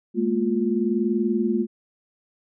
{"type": "tone cluster", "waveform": "sine", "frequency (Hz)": [211.2, 231.7, 352.2], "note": ["G#3", "A#3", "F4"], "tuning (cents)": [29, -10, 15], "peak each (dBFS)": -24, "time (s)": [0.14, 1.67], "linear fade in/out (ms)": 50, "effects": []}